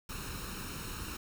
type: noise with comb filter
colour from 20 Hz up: pink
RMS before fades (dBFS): -41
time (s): 0.09-1.17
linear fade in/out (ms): 5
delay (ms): 0.74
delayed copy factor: +0.65
effects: none